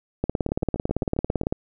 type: two click trains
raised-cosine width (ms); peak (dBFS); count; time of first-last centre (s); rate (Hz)
2; -9 / -20; 24 / 8; 0.24-1.525 / 0.49-1.435; 17.9 / 7.41
effects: none